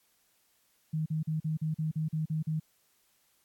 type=tone bursts; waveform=sine; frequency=156.7 Hz; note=D#3; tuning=13 cents sharp; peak=-28 dBFS; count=10; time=0.93-2.599 s; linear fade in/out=10 ms; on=130 ms; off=41 ms; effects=white hiss -70 dBFS RMS until 3.44 s + AAC 64 kbps